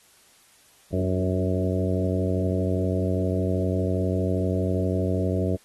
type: harmonic tone with a mistuned harmonic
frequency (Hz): 92.5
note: F#2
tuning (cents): 0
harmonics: 1 / 2 / 3 / 4 / 5 / 6 / 7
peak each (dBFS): -25 / -28 / -30 / -31 / -32 / -33 / -33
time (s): 0.92-5.57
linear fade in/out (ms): 20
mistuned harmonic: 3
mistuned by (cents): +31
effects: white hiss -57 dBFS RMS until 5.64 s + AAC 32 kbps